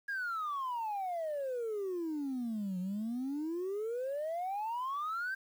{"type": "exponential two-way sweep", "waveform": "sine", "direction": "down then up", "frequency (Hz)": [1661.2, 178.8, 1592], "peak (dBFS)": -32, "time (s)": [0.08, 5.35], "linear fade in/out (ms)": 10, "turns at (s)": 2.79, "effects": ["tanh soft clip ceiling -32 dBFS", "10-bit"]}